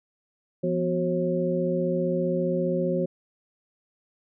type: tone cluster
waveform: sine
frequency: 173.1 / 248.2 / 367.9 / 539 Hz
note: F3 / B3 / F#4 / C#5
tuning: -15 / +9 / -10 / -49 cents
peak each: -27 / -32 / -28 / -27 dBFS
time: 0.63-3.06 s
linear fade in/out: 10 ms
effects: none